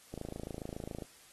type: click train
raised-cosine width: 2 ms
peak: -27 dBFS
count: 25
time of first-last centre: 0.14-1.022 s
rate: 27.2 Hz
effects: white hiss -59 dBFS RMS until 1.32 s + AAC 32 kbps